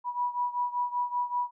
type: beating tone pair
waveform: sine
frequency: 975 / 980.2 Hz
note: B5 / B5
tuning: -23 / -13 cents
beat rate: 5.2 Hz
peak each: -29 / -32 dBFS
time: 0.04-1.51 s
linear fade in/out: 50 ms
effects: none